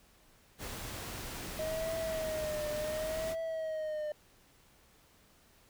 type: noise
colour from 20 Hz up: pink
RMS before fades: -42 dBFS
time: 0.58-3.36 s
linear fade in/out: 50 ms
type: tone with vibrato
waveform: triangle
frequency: 627 Hz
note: D#5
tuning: 13 cents sharp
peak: -32 dBFS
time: 1.59-4.12 s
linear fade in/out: 2 ms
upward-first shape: triangle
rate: 0.69 Hz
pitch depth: 78 cents each way
effects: pink hiss -64 dBFS RMS until 5.69 s

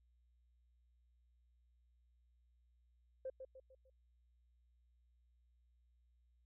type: tone with echo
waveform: sine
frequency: 523.3 Hz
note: C5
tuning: in tune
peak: -40 dBFS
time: 3.25-3.3 s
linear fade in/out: 5 ms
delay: 150 ms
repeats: 4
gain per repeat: -7 dB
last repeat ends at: 3.9 s
effects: tanh soft clip ceiling -36 dBFS + added 60 Hz sine -70 dBFS peak until 6.45 s

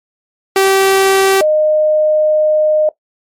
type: tone pair in turn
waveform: sawtooth / sine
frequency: 386.9 / 614.2 Hz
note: G4 / D#5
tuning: -23 / -23 cents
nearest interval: minor sixth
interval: 800 cents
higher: second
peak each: -4 / -8 dBFS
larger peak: first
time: 0.56-1.41 / 1.41-2.89 s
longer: second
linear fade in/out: 2 ms
effects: noise-tail reverb RT60 0.1 s tail -17 dB re dry + MP3 64 kbps

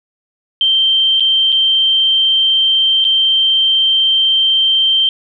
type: tone with dropouts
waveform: sine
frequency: 3136 Hz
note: G7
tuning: in tune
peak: -9 dBFS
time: 0.61-5.09 s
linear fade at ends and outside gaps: 1 ms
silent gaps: 1.198-1.205 / 1.521-1.525 / 3.043-3.05 s
effects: none

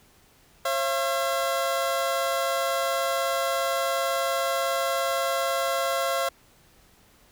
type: tone pair together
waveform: 25% pulse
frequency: 539 / 679.1 Hz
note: C#5 / F5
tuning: -49 / -49 cents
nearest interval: major third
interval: 400 cents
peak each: -23 dBFS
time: 0.65-6.29 s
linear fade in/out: 5 ms
effects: pink hiss -58 dBFS RMS until 7.31 s

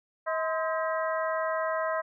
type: harmonic tone with a mistuned harmonic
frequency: 319.8 Hz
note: D#4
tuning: 48 cents sharp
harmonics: 2 / 3 / 4 / 5 / 6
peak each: -29 / -33 / -35 / -37 / -39 dBFS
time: 0.26-2.02 s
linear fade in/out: 20 ms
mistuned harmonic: 3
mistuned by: +130 cents
effects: none

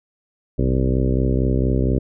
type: harmonic tone with a mistuned harmonic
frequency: 64.3 Hz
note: C2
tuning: 30 cents flat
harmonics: 1 / 2 / 3 / 4 / 5 / 6 / 7 / 8 / 9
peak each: -20 / -21 / -26 / -24 / -28 / -26 / -30 / -32 / -34 dBFS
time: 0.58-1.99 s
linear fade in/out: 10 ms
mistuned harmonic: 1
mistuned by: -140 cents
effects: none

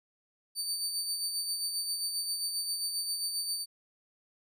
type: tone with tremolo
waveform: 25% pulse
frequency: 4588 Hz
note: D8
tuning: 41 cents flat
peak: -25 dBFS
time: 0.55-3.66 s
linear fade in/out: 50 ms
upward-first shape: sine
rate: 7.5 Hz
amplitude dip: 45%
effects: none

